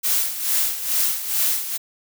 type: noise with tremolo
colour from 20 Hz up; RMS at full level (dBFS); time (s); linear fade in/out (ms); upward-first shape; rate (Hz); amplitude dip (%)
blue; -19; 0.03-1.78; 20; sine; 2.3; 70
effects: none